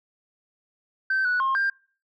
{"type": "tone with pitch steps", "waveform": "sine", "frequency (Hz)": [1548, 1475, 1069, 1592], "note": ["G6", "F#6", "C6", "G6"], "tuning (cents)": [-22, -6, 37, 26], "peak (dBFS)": -19, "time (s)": [1.1, 1.7], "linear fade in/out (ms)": 5, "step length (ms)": 150, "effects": ["noise-tail reverb RT60 0.4 s tail -25 dB re dry", "tanh soft clip ceiling -18 dBFS"]}